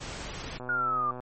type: noise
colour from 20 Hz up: pink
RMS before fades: -38 dBFS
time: 0-0.59 s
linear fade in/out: 20 ms
type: click train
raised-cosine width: 1 ms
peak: -26 dBFS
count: 76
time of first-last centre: 0.6-1.2 s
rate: 125 Hz
type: exponential sweep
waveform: sine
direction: down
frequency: 1449 to 1174.7 Hz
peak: -25 dBFS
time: 0.69-1.11 s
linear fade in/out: 2 ms
effects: low-pass 12000 Hz 12 dB/octave + MP3 32 kbps